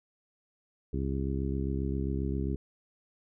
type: harmonic tone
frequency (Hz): 67.5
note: C#2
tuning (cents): -45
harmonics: 1 / 2 / 3 / 4 / 5 / 6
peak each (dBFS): -32 / -35 / -37 / -38 / -39 / -40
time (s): 0.93-2.56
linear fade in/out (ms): 5
effects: none